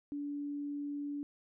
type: tone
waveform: sine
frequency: 288.3 Hz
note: D4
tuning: 32 cents flat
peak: -36 dBFS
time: 0.12-1.23 s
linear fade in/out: 0 ms
effects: none